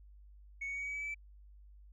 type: tone with pitch steps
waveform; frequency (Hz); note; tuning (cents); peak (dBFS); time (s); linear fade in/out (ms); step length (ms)
sine; 2217 / 2231 / 2245 / 2260 / 2274 / 2289 / 2303 / 2318; C#7 / C#7 / C#7 / C#7 / C#7 / D7 / D7 / D7; 0 / +11 / +21 / +33 / +44 / -45 / -34 / -23; -35; 0.61-1.146; 10; 67
effects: tanh soft clip ceiling -35 dBFS + added 50 Hz sine -54 dBFS peak until 1.92 s